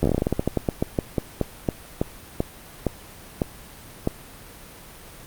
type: slowing click train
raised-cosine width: 2 ms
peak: -7 dBFS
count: 25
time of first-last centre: 0.03-4.074 s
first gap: 12 ms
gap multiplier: 1.19
effects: pink hiss -43 dBFS RMS until 5.26 s + Opus 32 kbps